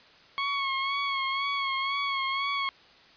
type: tone with vibrato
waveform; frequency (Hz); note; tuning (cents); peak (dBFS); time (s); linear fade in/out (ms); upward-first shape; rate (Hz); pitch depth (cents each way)
20% pulse; 1100; C#6; -14; -22; 0.38-2.69; 0; sine; 2; 39
effects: white hiss -55 dBFS RMS until 3.16 s + resampled to 11025 Hz